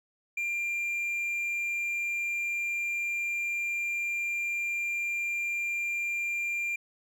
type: tone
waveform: triangle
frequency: 2386 Hz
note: D7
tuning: 27 cents sharp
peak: -27 dBFS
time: 0.37-6.76 s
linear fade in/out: 5 ms
effects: none